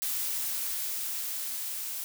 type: noise with level ramp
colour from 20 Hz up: blue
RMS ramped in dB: -31 to -36 dBFS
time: 0.02-2.04 s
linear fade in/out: 0 ms
effects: none